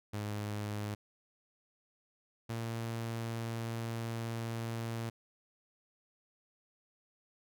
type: tone pair in turn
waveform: sawtooth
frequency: 104.6 / 114.87 Hz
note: G#2 / A#2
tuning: +13 / -25 cents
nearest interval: major second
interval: 162 cents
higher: second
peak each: -32 / -32 dBFS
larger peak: neither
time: 0.13-0.95 / 2.49-5.1 s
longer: second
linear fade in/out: 10 ms
effects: none